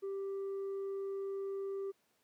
sine tone with tanh clipping, 392 Hz, G4, in tune, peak -37 dBFS, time 0.02-1.92 s, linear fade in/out 20 ms, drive 2 dB, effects pink hiss -75 dBFS RMS until 2.23 s + high-pass 200 Hz 12 dB/octave

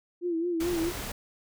sine tone with vibrato, 339.7 Hz, F4, 48 cents flat, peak -26 dBFS, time 0.21-0.93 s, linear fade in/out 50 ms, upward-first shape sine, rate 4.6 Hz, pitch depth 78 cents each way
pink noise, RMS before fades -36 dBFS, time 0.6-1.12 s, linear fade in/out 5 ms
effects none

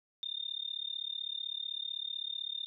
sine tone with amplitude modulation, 3631 Hz, A#7, 46 cents flat, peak -32 dBFS, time 0.23-2.66 s, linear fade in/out 0 ms, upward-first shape sine, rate 35.8 Hz, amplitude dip 100%, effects none

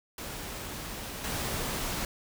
pink noise with level steps, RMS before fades -39 / -33 dBFS, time 0.18-2.05 s, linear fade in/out 2 ms, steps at 1.24 s, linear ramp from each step 2 ms, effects none

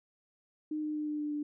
sine tone with pitch steps, 305.9 / 303.8 / 301.7 / 299.6 / 297.5 / 295.5 Hz, D#4 / D#4 / D4 / D4 / D4 / D4, -29 / -41 / +47 / +35 / +22 / +11 cents, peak -32 dBFS, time 0.71-1.43 s, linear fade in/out 5 ms, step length 120 ms, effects none

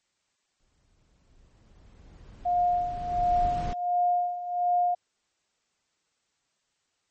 brown noise with exponential growth, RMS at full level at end -30 dBFS, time 0.6-3.73 s, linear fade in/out 0 ms, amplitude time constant 680 ms
sine tone with tremolo, 710 Hz, F5, 28 cents sharp, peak -20 dBFS, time 2.45-4.95 s, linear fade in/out 10 ms, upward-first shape sine, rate 1.4 Hz, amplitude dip 75%
effects white hiss -75 dBFS RMS until 7.1 s + MP3 32 kbps

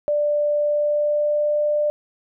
sine tone with pitch glide, 590 to 595.1 Hz, D5 to D5, +8 to +23 cents, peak -17 dBFS, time 0.08-1.9 s, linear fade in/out 0 ms, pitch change +15 cents, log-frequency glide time 0.56-1.62 s, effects none

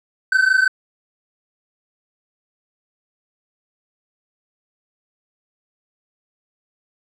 triangle tone pair together, 1516 / 1541.6 Hz, F#6 / G6, +42 / -29 cents, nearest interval unison, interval 29 cents, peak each -14 dBFS, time 0.32-0.68 s, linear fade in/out 5 ms, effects resampled to 24000 Hz

